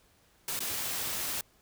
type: noise with dropouts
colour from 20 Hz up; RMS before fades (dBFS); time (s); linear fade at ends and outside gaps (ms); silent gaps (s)
white; -34; 0.48-1.41; 2; 0.592-0.604
effects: pink hiss -65 dBFS RMS until 1.61 s